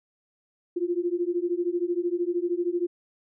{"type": "beating tone pair", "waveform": "sine", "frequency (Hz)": [343.4, 356.4], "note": ["F4", "F4"], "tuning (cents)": [-29, 35], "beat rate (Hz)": 13, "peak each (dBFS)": -27, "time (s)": [0.76, 2.87], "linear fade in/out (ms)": 10, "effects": []}